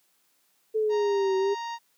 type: exponential two-way sweep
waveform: sine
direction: down then up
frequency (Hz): 440 to 379.9 to 407.4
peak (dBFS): -22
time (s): 0.74-1.55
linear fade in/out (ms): 20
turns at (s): 1.37
type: harmonic tone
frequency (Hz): 932.3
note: A#5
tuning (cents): 0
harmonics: 1 / 2 / 3 / 4 / 5 / 6 / 7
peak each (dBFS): -32 / -42 / -47 / -47 / -48 / -53 / -53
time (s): 0.89-1.79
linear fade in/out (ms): 50
effects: white hiss -68 dBFS RMS until 1.97 s + high-pass 150 Hz 12 dB/octave